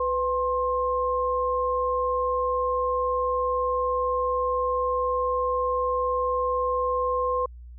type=tone pair together; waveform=sine; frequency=500.7 / 1061 Hz; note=B4 / C6; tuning=+24 / +24 cents; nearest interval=octave + minor second; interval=1300 cents; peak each=-25 dBFS; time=0-7.46 s; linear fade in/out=5 ms; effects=added 60 Hz sine -40 dBFS peak until 7.78 s